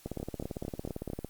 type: two click trains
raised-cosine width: 2 ms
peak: -23 / -22 dBFS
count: 5 / 22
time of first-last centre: 0.2-1.101 / 0.06-1.246 s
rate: 4.44 / 17.7 Hz
effects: white hiss -58 dBFS RMS until 1.29 s + Opus 48 kbps